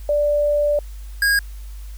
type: tone pair in turn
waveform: sine / square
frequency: 587 / 1634.6 Hz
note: D5 / G#6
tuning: -1 / -28 cents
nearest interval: octave + tritone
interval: 1773 cents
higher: second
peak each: -15 dBFS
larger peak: neither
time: 0.09-0.79 / 1.22-1.39 s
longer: first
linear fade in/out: 2 ms
effects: added 50 Hz sine -31 dBFS peak until 1.97 s + white hiss -50 dBFS RMS until 1.97 s